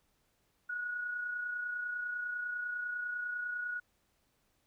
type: tone with amplitude modulation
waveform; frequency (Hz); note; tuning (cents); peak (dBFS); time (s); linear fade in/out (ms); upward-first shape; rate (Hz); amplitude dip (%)
sine; 1458; F#6; -26; -33; 0.69-3.8; 10; sine; 30; 40
effects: pink hiss -75 dBFS RMS until 4.66 s